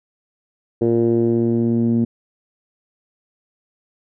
10% pulse tone with low-pass filter sweep, 116.54 Hz, A#2, in tune, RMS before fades -17 dBFS, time 0.81-2.05 s, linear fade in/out 10 ms, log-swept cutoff 400 to 240 Hz, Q 3, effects none

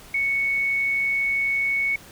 sine tone, 2217 Hz, C#7, in tune, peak -20 dBFS, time 0.14-1.96 s, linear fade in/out 5 ms, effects pink hiss -46 dBFS RMS until 2.11 s

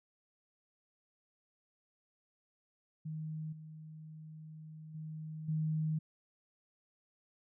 sine tone with level steps, 156.3 Hz, D#3, 8 cents sharp, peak -38 / -47 / -41 / -31 dBFS, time 3.05-5.99 s, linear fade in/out 10 ms, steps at 3.52 / 4.94 / 5.48 s, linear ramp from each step 10 ms, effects none

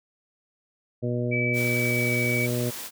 harmonic tone, 121.7 Hz, B2, 25 cents flat, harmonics 1 / 2 / 3 / 4 / 5, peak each -27 / -30 / -32 / -33 / -34 dBFS, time 1.02-2.71 s, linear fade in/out 20 ms
sine tone with pitch glide, 2302 to 2278 Hz, D7 to C#7, -35 to +47 cents, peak -25 dBFS, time 1.31-2.47 s, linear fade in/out 20 ms, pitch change -18 cents, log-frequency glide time 1.56-2.28 s
white high-pass noise, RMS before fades -36 dBFS, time 1.53-2.91 s, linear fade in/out 50 ms, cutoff 130 Hz, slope 12 dB/octave
effects none

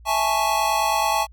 square chord, A major seventh, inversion second, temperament equal, 659.3 / 830.6 / 880 / 1108.7 Hz, E5 / G#5 / A5 / C#6, 0 / 0 / 0 / 0 cents, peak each -28 / -24 / -24 / -26 dBFS, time 0.05-1.27 s, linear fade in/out 50 ms, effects added 58 Hz sine -43 dBFS peak until 1.32 s

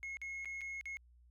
sine tone with dropouts, 2168 Hz, C#7, 39 cents flat, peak -38 dBFS, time 0.03-0.97 s, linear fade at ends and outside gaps 0 ms, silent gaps 0.17-0.216 / 0.447-0.456 / 0.609-0.615 / 0.811-0.856 s, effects tanh soft clip ceiling -40 dBFS + added 60 Hz sine -61 dBFS peak until 1.3 s

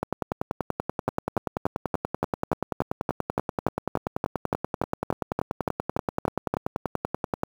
two click trains, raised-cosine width 1 ms, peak -11 / -9 dBFS, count 78 / 20, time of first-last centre 0.03-7.434 / 1.08-6.54 s, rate 10.4 / 3.48 Hz, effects high-pass 80 Hz 12 dB/octave + 7-bit

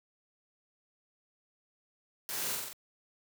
white noise with echo, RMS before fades -38 dBFS, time 2.29-2.55 s, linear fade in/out 0 ms, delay 45 ms, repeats 4, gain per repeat -2 dB, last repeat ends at 2.73 s, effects high-pass 100 Hz 12 dB/octave

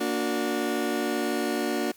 30% pulse chord, Bb augmented, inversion none, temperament just, 233.1 / 291.4 / 364.2 Hz, Bb3 / D4 / F#4, 0 / -13 / -27 cents, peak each -28 / -27 / -27 dBFS, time 0-1.92 s, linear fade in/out 10 ms, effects white hiss -55 dBFS RMS until 1.96 s

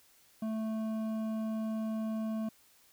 sine tone with hard clipping, 220 Hz, A3, in tune, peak -34 dBFS, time 0.42-2.49 s, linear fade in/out 5 ms, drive 9 dB, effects white hiss -64 dBFS RMS until 2.92 s

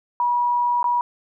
sine tone with dropouts, 967 Hz, B5, 37 cents flat, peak -17 dBFS, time 0.2-1.01 s, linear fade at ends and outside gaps 1 ms, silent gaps 0.829-0.842 s, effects none

